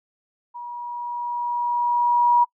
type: tone with level ramp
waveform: sine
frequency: 961 Hz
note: B5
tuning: 48 cents flat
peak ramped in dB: -32 to -12 dBFS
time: 0.54-2.45 s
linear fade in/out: 20 ms
effects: noise-tail reverb RT60 0.1 s tail -26 dB re dry